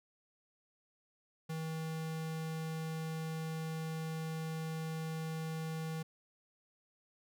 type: tone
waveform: square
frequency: 160 Hz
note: D#3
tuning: 49 cents sharp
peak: -38 dBFS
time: 1.49-6.03 s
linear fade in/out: 10 ms
effects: none